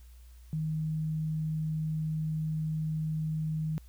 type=tone; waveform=sine; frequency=156.7 Hz; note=D#3; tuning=13 cents sharp; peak=-29 dBFS; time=0.53-3.78 s; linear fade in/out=0 ms; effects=added 60 Hz sine -49 dBFS peak until 3.88 s + white hiss -65 dBFS RMS until 3.88 s